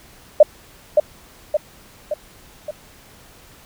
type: tone with echo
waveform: sine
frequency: 603 Hz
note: D5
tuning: 46 cents sharp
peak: -3 dBFS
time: 0.4-0.43 s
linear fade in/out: 5 ms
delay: 570 ms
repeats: 4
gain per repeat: -5 dB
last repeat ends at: 2.71 s
effects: pink hiss -47 dBFS RMS until 3.65 s